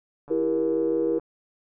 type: click train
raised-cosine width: 1 ms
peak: -32 dBFS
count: 133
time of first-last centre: 0.28-1.197 s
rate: 144 Hz
type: chord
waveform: sine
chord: E diminished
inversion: none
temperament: just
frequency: 329.6 / 395.6 / 474.7 Hz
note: E4 / G4 / Bb4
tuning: 0 / +16 / +31 cents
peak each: -25 / -29 / -24 dBFS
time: 0.3-1.19 s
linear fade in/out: 10 ms
effects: none